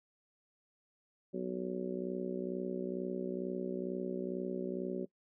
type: harmonic tone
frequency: 62.2 Hz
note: B1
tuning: 13 cents sharp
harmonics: 3 / 4 / 5 / 6 / 7 / 8 / 9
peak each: -41 / -42 / -49 / -38 / -47 / -51 / -45 dBFS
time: 1.33-5.06 s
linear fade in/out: 20 ms
effects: noise-tail reverb RT60 0.1 s tail -21 dB re dry